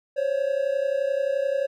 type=tone pair together; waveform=triangle; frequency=530.5 / 562 Hz; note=C5 / C#5; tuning=+24 / +24 cents; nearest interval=minor second; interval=100 cents; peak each=-24 / -22 dBFS; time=0.16-1.67 s; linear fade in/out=20 ms; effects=none